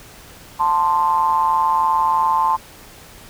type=ring-modulated tone; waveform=triangle; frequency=81.5 Hz; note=E2; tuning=19 cents flat; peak=-9 dBFS; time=0.59-2.57 s; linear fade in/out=20 ms; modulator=965 Hz; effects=pink hiss -42 dBFS RMS until 3.29 s